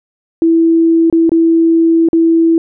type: tone with dropouts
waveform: sine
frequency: 329.6 Hz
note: E4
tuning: in tune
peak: -6 dBFS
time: 0.42-2.58 s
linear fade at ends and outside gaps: 1 ms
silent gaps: 1.1-1.126 / 1.294-1.318 / 2.087-2.131 s
effects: none